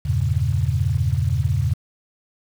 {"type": "chord", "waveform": "sine", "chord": "E diminished seventh", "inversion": "none", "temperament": "equal", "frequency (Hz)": [82.41, 98, 116.54, 138.59], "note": ["E2", "G2", "Bb2", "Db3"], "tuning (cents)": [0, 0, 0, 0], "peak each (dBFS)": -23, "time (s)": [0.05, 1.74], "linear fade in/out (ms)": 10, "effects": ["7-bit"]}